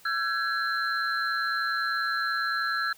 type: tone cluster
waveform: sine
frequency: 1345 / 1538 / 1668 / 4109 Hz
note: E6 / G6 / G#6 / C8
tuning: +34 / -33 / +7 / -32 cents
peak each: -29 / -35 / -29 / -35 dBFS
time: 0.05-2.93 s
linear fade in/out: 5 ms
effects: white hiss -55 dBFS RMS until 2.97 s